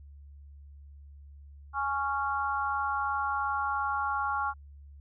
sine chord, Db major, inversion second, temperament just, 831.5 / 1108.7 / 1385.9 Hz, Ab5 / Db6 / F6, +2 / 0 / -14 cents, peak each -32 dBFS, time 1.73-4.54 s, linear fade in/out 50 ms, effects added 71 Hz sine -47 dBFS peak until 5 s

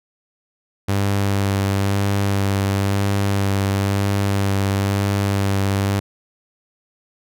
sawtooth tone with vibrato, 99.1 Hz, G2, 19 cents sharp, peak -13 dBFS, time 0.88-6 s, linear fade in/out 10 ms, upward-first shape sine, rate 1 Hz, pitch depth 16 cents each way, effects none

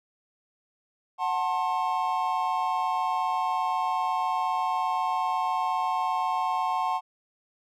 triangle chord, F# diminished, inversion none, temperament just, 740 / 888 / 1065.6 Hz, F#5 / A5 / C6, 0 / +16 / +31 cents, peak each -27 dBFS, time 1.18-7.01 s, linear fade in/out 50 ms, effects none

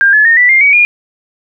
sine tone with pitch steps, 1600 / 1714.8 / 1837.9 / 1969.8 / 2111 / 2263 / 2425 Hz, G6 / A6 / A#6 / B6 / C7 / C#7 / D#7, +35 / -45 / -25 / -5 / +15 / +35 / -45 cents, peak -4 dBFS, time 0.01-0.85 s, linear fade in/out 0 ms, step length 120 ms, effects none

